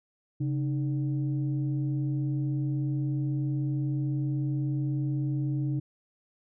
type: tone pair together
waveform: sine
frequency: 136.3 / 305.6 Hz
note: C#3 / D#4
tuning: -29 / -31 cents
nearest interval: octave + major second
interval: 1398 cents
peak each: -26 / -32 dBFS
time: 0.4-5.8 s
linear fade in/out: 10 ms
effects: tanh soft clip ceiling -20 dBFS